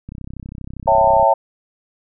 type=click train; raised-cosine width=5 ms; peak=-19 dBFS; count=38; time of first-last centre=0.09-1.228 s; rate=32.5 Hz
type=chord; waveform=sine; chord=A dominant seventh; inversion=first; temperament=equal with one note detuned; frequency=554.4 / 659.3 / 784 / 899 Hz; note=C#5 / E5 / G5 / A5; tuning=0 / 0 / 0 / +37 cents; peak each=-17 / -16 / -17 / -14 dBFS; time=0.87-1.34 s; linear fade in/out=10 ms
effects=none